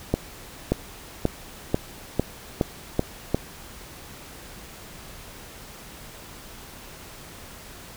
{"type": "accelerating click train", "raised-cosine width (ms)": 2, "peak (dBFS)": -6, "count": 8, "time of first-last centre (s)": [0.14, 3.346], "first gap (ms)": 580, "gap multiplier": 0.92, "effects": ["pink hiss -43 dBFS RMS until 7.96 s"]}